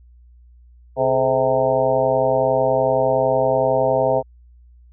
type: harmonic tone with a mistuned harmonic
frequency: 130.81 Hz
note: C3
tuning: in tune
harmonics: 1 / 2 / 3 / 4 / 5 / 6 / 7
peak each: -28 / -30 / -24 / -19 / -19 / -25 / -26 dBFS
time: 0.96-4.23 s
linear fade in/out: 50 ms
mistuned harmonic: 3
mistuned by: +120 cents
effects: added 60 Hz sine -45 dBFS peak until 4.92 s